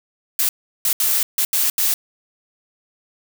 blue noise bursts at uneven times, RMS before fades -18 dBFS, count 6, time 0.39-0.49 / 0.85-0.93 / 1-1.23 / 1.38-1.45 / 1.53-1.7 / 1.78-1.94 s, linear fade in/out 2 ms, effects none

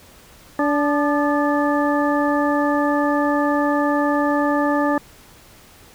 harmonic tone with a mistuned harmonic, 290 Hz, D4, 22 cents flat, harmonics 1 / 2 / 3 / 4 / 6, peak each -19 / -22 / -24 / -25 / -27 dBFS, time 0.59-4.98 s, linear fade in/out 2 ms, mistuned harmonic 4, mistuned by +58 cents, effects pink hiss -47 dBFS RMS until 5.94 s

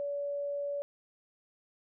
sine tone, 571 Hz, D5, 49 cents flat, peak -32 dBFS, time 0-0.82 s, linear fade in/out 0 ms, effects none

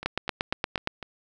two click trains, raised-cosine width 0.3 ms, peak -20 / -9 dBFS, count 5 / 8, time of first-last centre 0.03-1.028 / 0.06-0.874 s, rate 4.01 / 8.6 Hz, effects none

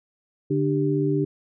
sine tone cluster, 146.3 / 297.2 / 393.1 Hz, D3 / D4 / G4, -6 / +21 / +5 cents, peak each -24 / -24 / -24 dBFS, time 0.5-1.25 s, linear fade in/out 10 ms, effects none

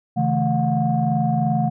sine tone cluster, 138 / 160.9 / 218.3 / 723 Hz, C#3 / E3 / A3 / F#5, -7 / -42 / -13 / -40 cents, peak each -22 dBFS, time 0.16-1.7 s, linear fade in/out 20 ms, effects tanh soft clip ceiling -8 dBFS

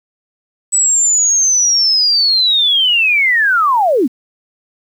sine linear sweep, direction down, 7950 to 215.3 Hz, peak -9 dBFS, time 0.72-4.08 s, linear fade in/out 20 ms, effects 7-bit

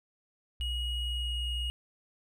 sine tone, 61.1 Hz, B1, 18 cents flat, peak -32 dBFS, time 0.6-1.7 s, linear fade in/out 0 ms
triangle tone with pitch glide, 2895 to 2877 Hz, F#7 to F#7, -38 to -49 cents, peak -33 dBFS, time 0.61-1.7 s, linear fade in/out 0 ms, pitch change -11 cents, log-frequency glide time 1.06-1.46 s
effects none

